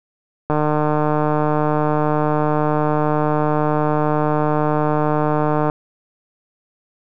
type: click train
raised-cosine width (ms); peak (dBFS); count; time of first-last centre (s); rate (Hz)
1; -5; 786; 0.5-5.699; 151
effects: none